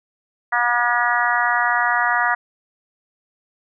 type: harmonic tone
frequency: 240.6 Hz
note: B3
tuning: 45 cents flat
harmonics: 3 / 4 / 5 / 6 / 7 / 8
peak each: -23 / -23 / -23 / -23 / -23 / -23 dBFS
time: 0.52-2.35 s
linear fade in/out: 10 ms
effects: none